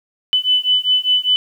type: beating tone pair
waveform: sine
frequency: 2999 / 3004 Hz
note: F#7 / F#7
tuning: +23 / +26 cents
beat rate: 5 Hz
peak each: -16 dBFS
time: 0.33-1.36 s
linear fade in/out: 0 ms
effects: 8-bit